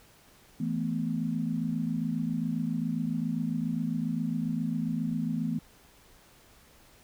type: chord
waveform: sine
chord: E suspended fourth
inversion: none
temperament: just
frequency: 164.81 / 219.8 / 247.2 Hz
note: E3 / A3 / B3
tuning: 0 / -2 / +2 cents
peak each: -32 dBFS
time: 0.6-5.59 s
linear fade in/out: 5 ms
effects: pink hiss -58 dBFS RMS until 7.03 s